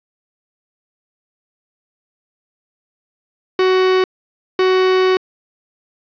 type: tone pair in turn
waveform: 45% pulse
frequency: 373.2 / 373.2 Hz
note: F#4 / F#4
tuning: +15 / +15 cents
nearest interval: unison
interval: 0 cents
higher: neither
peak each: -11 dBFS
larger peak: neither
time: 3.59-4.04 / 4.59-5.17 s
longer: second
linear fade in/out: 2 ms
effects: resampled to 11025 Hz + 8-bit